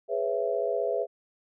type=chord; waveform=sine; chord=C# minor seventh; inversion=second; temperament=just; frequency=415.8 / 498.9 / 554.4 / 665.2 Hz; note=G#4 / B4 / C#5 / E5; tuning=+2 / +17 / 0 / +16 cents; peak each=-31 / -30 / -33 / -30 dBFS; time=0.08-1.07 s; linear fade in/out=50 ms; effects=none